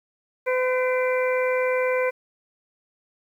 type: harmonic tone with a mistuned harmonic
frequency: 508 Hz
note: B4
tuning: 49 cents sharp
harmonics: 1 / 2 / 3 / 4 / 5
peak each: -21 / -30 / -32 / -31 / -32 dBFS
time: 0.46-2.11 s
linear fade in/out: 20 ms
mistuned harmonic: 5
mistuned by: -120 cents
effects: 9-bit